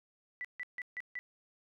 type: tone bursts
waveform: sine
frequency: 1975.5 Hz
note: B6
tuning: in tune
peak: -37 dBFS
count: 5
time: 0.41-1.19 s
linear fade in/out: 0 ms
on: 36 ms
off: 150 ms
effects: none